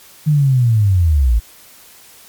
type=linear sweep; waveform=sine; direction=down; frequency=155.56 to 51.91 Hz; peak=-9 dBFS; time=0.26-1.4 s; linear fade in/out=20 ms; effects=white hiss -43 dBFS RMS until 2.28 s + MP3 96 kbps